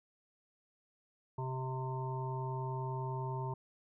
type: harmonic tone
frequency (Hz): 130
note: C3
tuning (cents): -11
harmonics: 1 / 3 / 5 / 7 / 8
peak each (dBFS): -37 / -44 / -50 / -42 / -49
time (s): 1.38-3.54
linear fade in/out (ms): 5
effects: none